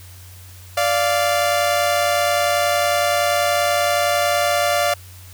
sawtooth tone pair together, 584.4 / 695 Hz, D5 / F5, -9 / -9 cents, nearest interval minor third, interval 300 cents, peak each -15 dBFS, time 0.77-4.94 s, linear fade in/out 5 ms, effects added 91 Hz sine -39 dBFS peak until 5.33 s + white hiss -45 dBFS RMS until 5.33 s

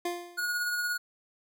25% pulse tone with exponential decay, 349.4 Hz, F4, 1 cent sharp, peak -24 dBFS, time 0.05-0.56 s, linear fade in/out 5 ms, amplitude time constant 110 ms
square tone with tremolo, 1448 Hz, F#6, 38 cents flat, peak -28 dBFS, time 0.37-0.98 s, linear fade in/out 20 ms, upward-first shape sine, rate 17 Hz, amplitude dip 30%
effects none

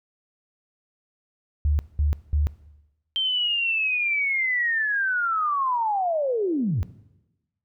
sine tone bursts, 74 Hz, D2, 14 cents sharp, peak -18 dBFS, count 3, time 1.65-2.47 s, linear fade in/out 0 ms, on 140 ms, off 200 ms
sine linear sweep, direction down, 3143 to 69.9 Hz, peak -21 dBFS, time 3.16-6.83 s, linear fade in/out 0 ms
effects noise-tail reverb RT60 1.0 s tail -18 dB re dry

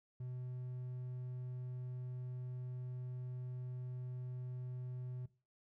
triangle tone, 125.7 Hz, B2, 31 cents sharp, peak -40 dBFS, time 0.2-5.26 s, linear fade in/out 5 ms, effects noise-tail reverb RT60 0.3 s tail -17 dB re dry

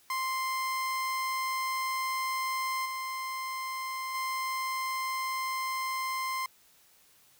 30% pulse tone with level steps, 1046.5 Hz, C6, in tune, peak -27 / -31 / -28 dBFS, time 0.1-6.46 s, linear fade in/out 2 ms, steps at 2.85 / 4.14 s, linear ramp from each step 10 ms, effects white hiss -62 dBFS RMS until 7.39 s

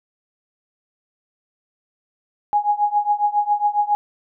sine tone with tremolo, 829 Hz, G#5, 3 cents flat, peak -12 dBFS, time 2.53-3.95 s, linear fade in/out 0 ms, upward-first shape triangle, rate 7.3 Hz, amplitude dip 95%, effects none

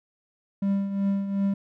triangle tone with tremolo, 197.7 Hz, G3, 15 cents sharp, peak -18 dBFS, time 0.62-1.54 s, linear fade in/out 5 ms, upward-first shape triangle, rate 2.7 Hz, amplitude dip 65%, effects none

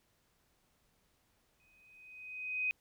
sine tone with exponential growth, 2508 Hz, D#7, 13 cents sharp, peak -29 dBFS, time 1.6-2.71 s, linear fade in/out 0 ms, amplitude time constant 240 ms, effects pink hiss -74 dBFS RMS until 2.8 s

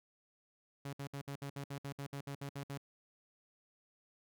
sawtooth tone bursts, 140.1 Hz, C#3, 19 cents sharp, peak -37 dBFS, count 14, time 0.85-2.777 s, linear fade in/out 5 ms, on 81 ms, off 61 ms, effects none

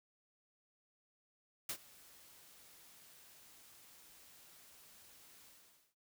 white noise with ADSR envelope, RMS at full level -39 dBFS, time 1.69-5.95 s, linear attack 4 ms, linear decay 74 ms, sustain -22 dB, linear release 480 ms, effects none

